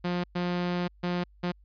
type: tone bursts at uneven times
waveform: sawtooth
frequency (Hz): 177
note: F3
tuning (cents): +23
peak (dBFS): -23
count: 4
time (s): 0.04-0.24 / 0.35-0.88 / 1.03-1.24 / 1.43-1.52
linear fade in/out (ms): 10
effects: added 50 Hz sine -54 dBFS peak until 1.64 s + resampled to 11025 Hz